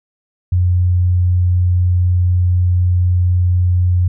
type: tone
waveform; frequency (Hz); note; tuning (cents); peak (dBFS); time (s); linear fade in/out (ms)
sine; 89.6; F2; +45; -10; 0.52-4.08; 5
effects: none